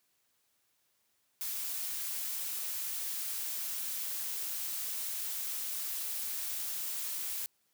blue noise, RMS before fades -37 dBFS, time 1.41-7.46 s, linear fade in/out 0 ms, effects white hiss -75 dBFS RMS until 7.73 s + high-pass 60 Hz 12 dB/octave

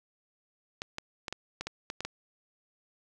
clicks, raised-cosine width 0.2 ms, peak -18 dBFS, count 9, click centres 0.819 / 0.984 / 1.282 / 1.326 / 1.61 / 1.67 / 1.901 / 2.006 / 2.05 s, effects none

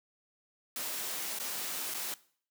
white noise with dropouts, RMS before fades -37 dBFS, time 0.76-2.14 s, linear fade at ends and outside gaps 2 ms, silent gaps 1.388-1.398 / 1.94-1.944 s, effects noise-tail reverb RT60 0.5 s tail -19 dB re dry + high-pass 200 Hz 12 dB/octave

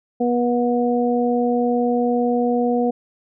harmonic tone, 242.2 Hz, B3, 34 cents flat, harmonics 1 / 2 / 3, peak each -19 / -20 / -24 dBFS, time 0.2-2.91 s, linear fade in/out 10 ms, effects none

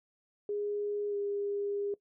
sine tone with pitch glide, 412.2 to 405.1 Hz, G#4 to G#4, -13 to -43 cents, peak -31 dBFS, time 0.49-1.94 s, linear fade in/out 2 ms, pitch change -30 cents, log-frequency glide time 1.09-1.15 s, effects noise-tail reverb RT60 0.1 s tail -19 dB re dry

